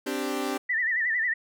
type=chord; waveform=sawtooth; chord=C suspended second; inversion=none; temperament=equal; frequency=261.6 / 293.7 / 392 Hz; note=C4 / D4 / G4; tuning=0 / 0 / 0 cents; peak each=-28 dBFS; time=0.06-0.58 s; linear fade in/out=10 ms
type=tone with vibrato; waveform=sine; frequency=1880 Hz; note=A#6; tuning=14 cents sharp; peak=-23 dBFS; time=0.69-1.34 s; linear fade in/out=10 ms; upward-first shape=sine; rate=11 Hz; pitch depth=110 cents each way
effects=none